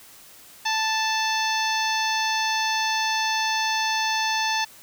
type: harmonic tone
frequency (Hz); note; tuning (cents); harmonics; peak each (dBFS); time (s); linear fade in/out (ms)
880; A5; 0; 1 / 2 / 3 / 4 / 5 / 6 / 7; -25 / -28 / -30 / -31 / -32 / -33 / -33; 0.65-4.65; 10
effects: white hiss -48 dBFS RMS until 4.82 s